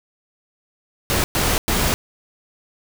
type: noise bursts at uneven times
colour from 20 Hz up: pink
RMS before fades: -19 dBFS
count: 3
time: 1.1-1.24 / 1.35-1.58 / 1.68-1.94 s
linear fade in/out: 0 ms
effects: none